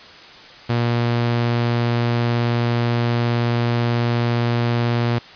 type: tone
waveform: sawtooth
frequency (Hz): 118.8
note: A#2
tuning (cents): +33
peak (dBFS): -13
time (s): 0.69-5.19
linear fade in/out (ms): 10
effects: white hiss -41 dBFS RMS until 5.35 s + resampled to 11025 Hz